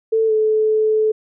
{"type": "tone with pitch glide", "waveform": "sine", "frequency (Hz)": [445, 433.6], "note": ["A4", "A4"], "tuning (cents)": [20, -25], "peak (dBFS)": -13, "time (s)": [0.12, 1.12], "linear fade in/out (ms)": 10, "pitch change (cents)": -45, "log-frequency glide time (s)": [0.27, 0.32], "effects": []}